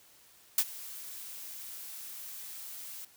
blue noise with ADSR envelope, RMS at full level -23 dBFS, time 0.58-3.05 s, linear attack 3 ms, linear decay 53 ms, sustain -21 dB, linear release 4 ms, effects white hiss -60 dBFS RMS until 3.16 s

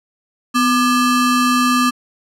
square ring-modulated tone, 722 Hz, F#5, 43 cents flat, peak -10 dBFS, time 0.54-1.91 s, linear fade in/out 20 ms, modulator 472 Hz, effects low-pass 12000 Hz 12 dB/octave

